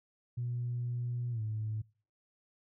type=tone with pitch glide; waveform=sine; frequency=121.2 to 108.6 Hz; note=B2 to A2; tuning=-32 to -22 cents; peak=-32 dBFS; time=0.37-1.82 s; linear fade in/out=10 ms; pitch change=-190 cents; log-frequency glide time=1.31-1.41 s; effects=noise-tail reverb RT60 0.4 s tail -24 dB re dry + tanh soft clip ceiling -28 dBFS